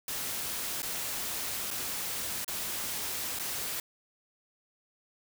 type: noise with dropouts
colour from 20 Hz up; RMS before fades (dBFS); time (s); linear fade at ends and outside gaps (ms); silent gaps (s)
white; -35; 0.08-3.8; 2; 0.821-0.829 / 1.705-1.711 / 2.446-2.479 / 3.389-3.396
effects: none